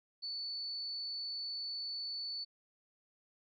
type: tone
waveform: sine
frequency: 4472 Hz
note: C#8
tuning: 14 cents sharp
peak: -38 dBFS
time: 0.22-2.45 s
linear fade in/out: 20 ms
effects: none